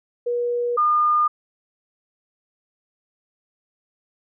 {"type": "tone pair in turn", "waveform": "sine", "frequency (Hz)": [481.6, 1213.6], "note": ["B4", "D#6"], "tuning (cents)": [-44, -44], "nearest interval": "octave + major third", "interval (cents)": 1600, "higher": "second", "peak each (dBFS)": [-20, -15], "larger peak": "second", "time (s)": [[0.26, 0.77], [0.77, 1.28]], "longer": "neither", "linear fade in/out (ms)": 10, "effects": []}